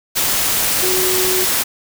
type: tone in noise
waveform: sine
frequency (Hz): 370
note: F#4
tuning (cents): 0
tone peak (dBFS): -19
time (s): 0.82-1.45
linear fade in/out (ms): 20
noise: white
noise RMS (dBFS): -17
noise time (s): 0.15-1.64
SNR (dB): -5
effects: none